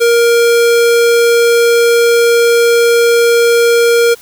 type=tone; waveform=square; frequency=469.5 Hz; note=A#4; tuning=12 cents sharp; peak=-7 dBFS; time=0-4.15 s; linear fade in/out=20 ms; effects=white hiss -39 dBFS RMS until 4.21 s